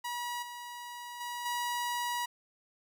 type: tone with level steps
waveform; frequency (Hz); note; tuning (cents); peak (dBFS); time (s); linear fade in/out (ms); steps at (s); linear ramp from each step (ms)
sawtooth; 965; B5; -40; -31 / -38 / -33 / -28; 0.04-2.26; 10; 0.42 / 1.2 / 1.45; 10
effects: none